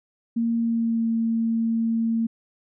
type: tone with pitch glide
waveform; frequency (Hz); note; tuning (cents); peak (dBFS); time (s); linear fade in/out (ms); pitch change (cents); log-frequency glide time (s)
sine; 231.2 to 227.5; A#3 to A#3; -14 to -42; -20; 0.36-2.27; 10; -28; 0.58-1.09
effects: none